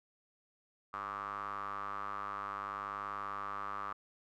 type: tone with band-pass filter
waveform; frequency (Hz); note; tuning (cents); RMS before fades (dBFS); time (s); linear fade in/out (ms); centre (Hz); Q
square; 50.3; G1; +45; -41; 0.93-3.93; 5; 1200; 9
effects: none